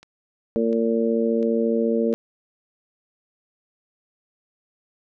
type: click train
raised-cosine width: 0.2 ms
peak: -28 dBFS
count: 4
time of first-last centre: 0.03-2.128 s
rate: 1.43 Hz
type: harmonic tone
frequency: 114.5 Hz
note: A#2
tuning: 31 cents flat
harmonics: 2 / 3 / 4 / 5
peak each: -22 / -27 / -22 / -28 dBFS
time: 0.56-2.14 s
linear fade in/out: 0 ms
effects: none